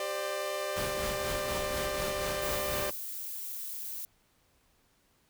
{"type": "chord", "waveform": "sawtooth", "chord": "G suspended fourth", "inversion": "none", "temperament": "equal with one note detuned", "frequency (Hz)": [392, 523.3, 594.8], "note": ["G4", "C5", "D5"], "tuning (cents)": [0, 0, 22], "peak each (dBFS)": [-36, -35, -30], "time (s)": [0, 2.9], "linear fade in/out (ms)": 2}
{"type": "noise with tremolo", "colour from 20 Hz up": "pink", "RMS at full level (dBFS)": -36, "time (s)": [0.76, 2.91], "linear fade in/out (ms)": 5, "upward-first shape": "sine", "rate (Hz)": 4.1, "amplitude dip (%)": 50}
{"type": "noise", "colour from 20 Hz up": "violet", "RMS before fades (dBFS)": -39, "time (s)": [2.42, 4.05], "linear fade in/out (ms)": 0}
{"effects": ["pink hiss -69 dBFS RMS until 5.29 s"]}